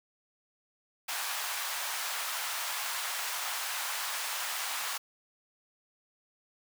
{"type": "high-pass noise", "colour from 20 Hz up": "pink", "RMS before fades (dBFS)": -35, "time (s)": [1.08, 4.98], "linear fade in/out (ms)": 10, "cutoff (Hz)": 830, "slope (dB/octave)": 24, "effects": []}